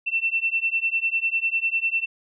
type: beating tone pair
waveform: sine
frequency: 2685 / 2695 Hz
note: E7 / E7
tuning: +31 / +38 cents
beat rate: 10 Hz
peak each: -24 dBFS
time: 0.06-2.06 s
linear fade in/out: 20 ms
effects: none